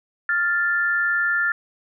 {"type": "tone pair together", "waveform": "sine", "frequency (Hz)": [1399.7, 1760], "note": ["F6", "A6"], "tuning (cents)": [3, 0], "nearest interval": "major third", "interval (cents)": 397, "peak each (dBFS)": -21, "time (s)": [0.29, 1.52], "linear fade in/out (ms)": 2, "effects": []}